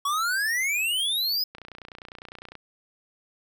square exponential sweep, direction up, 1109 to 5110 Hz, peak -24 dBFS, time 0.05-1.44 s, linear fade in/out 5 ms
click train, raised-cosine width 0.3 ms, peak -25 dBFS, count 31, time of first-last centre 1.55-2.553 s, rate 29.9 Hz
effects none

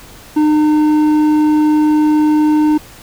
sine tone with hard clipping, 304 Hz, D#4, 40 cents flat, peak -10 dBFS, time 0.36-2.78 s, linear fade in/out 10 ms, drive 6 dB, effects pink hiss -38 dBFS RMS until 3.02 s

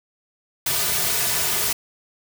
white noise with comb filter, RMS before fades -22 dBFS, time 0.66-1.73 s, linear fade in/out 5 ms, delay 3.7 ms, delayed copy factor -0.95, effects none

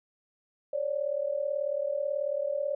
sine tone pair together, 548.7 / 587 Hz, C#5 / D5, -18 / -1 cents, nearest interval minor second, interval 117 cents, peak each -31 / -30 dBFS, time 0.73-2.75 s, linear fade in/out 5 ms, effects none

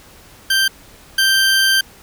20% pulse tone pair in turn, 1568 / 1568 Hz, G6 / G6, 0 / 0 cents, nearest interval unison, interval 0 cents, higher neither, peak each -8 / -7 dBFS, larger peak second, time 0.5-0.68 / 1.18-1.81 s, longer second, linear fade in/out 5 ms, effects pink hiss -44 dBFS RMS until 2.02 s

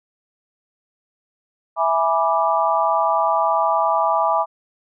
sine chord, E dominant seventh, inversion none, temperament equal with one note detuned, 659.3 / 830.6 / 980.9 / 1174.7 Hz, E5 / G#5 / B5 / D6, 0 / 0 / -12 / 0 cents, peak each -21 dBFS, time 1.76-4.46 s, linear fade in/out 50 ms, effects none

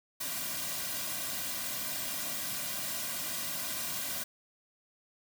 white noise with comb filter, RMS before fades -36 dBFS, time 0.2-4.24 s, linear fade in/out 10 ms, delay 2.3 ms, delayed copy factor -1, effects none

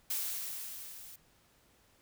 blue noise with level ramp, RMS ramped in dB -34 to -51 dBFS, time 0.1-1.16 s, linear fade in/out 5 ms, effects pink hiss -67 dBFS RMS until 2.01 s

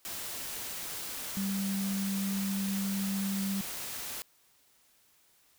sine tone in noise, 196 Hz, G3, in tune, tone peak -30 dBFS, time 1.37-3.61 s, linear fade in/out 0 ms, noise white, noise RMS -39 dBFS, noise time 0.05-4.22 s, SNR +6 dB, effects white hiss -66 dBFS RMS until 5.58 s

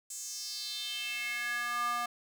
square tone with high-pass filter sweep, 240 Hz, B3, 49 cents flat, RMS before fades -36 dBFS, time 0.1-2.06 s, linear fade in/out 5 ms, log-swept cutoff 7600 to 950 Hz, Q 4.3, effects none

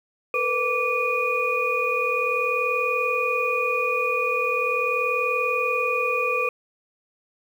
sine tone cluster, 457.1 / 497.5 / 1163 / 2460 Hz, A#4 / B4 / D6 / D#7, -34 / +13 / -17 / -20 cents, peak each -30 / -26 / -27 / -24 dBFS, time 0.34-6.49 s, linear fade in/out 2 ms, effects 8-bit

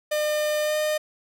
45% pulse tone with pitch glide, 604 to 610.3 Hz, D5 to D#5, +48 to -34 cents, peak -22 dBFS, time 0.11-0.98 s, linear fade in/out 10 ms, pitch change +18 cents, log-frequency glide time 0.62-0.76 s, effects none

